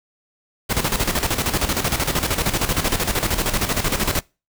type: noise with tremolo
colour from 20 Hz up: pink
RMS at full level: -19 dBFS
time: 0.69-4.21 s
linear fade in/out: 20 ms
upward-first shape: square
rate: 13 Hz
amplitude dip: 65%
effects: noise-tail reverb RT60 0.3 s tail -26 dB re dry